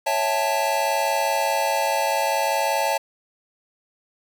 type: chord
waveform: square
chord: A dominant seventh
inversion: first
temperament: equal with one note detuned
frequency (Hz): 554.4 / 659.3 / 799.5 / 880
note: C#5 / E5 / G5 / A5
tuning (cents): 0 / 0 / +34 / 0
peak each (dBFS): -27 / -27 / -29 / -24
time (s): 0.06-2.98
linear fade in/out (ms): 10
effects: 9-bit